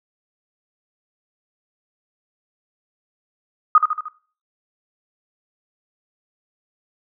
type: tone with echo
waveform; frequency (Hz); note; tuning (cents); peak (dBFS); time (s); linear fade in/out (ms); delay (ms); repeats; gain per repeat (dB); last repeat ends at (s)
sine; 1244.5; D#6; 0; -7; 3.75-3.78; 2; 76; 4; -5; 4.084
effects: noise-tail reverb RT60 0.4 s tail -17 dB re dry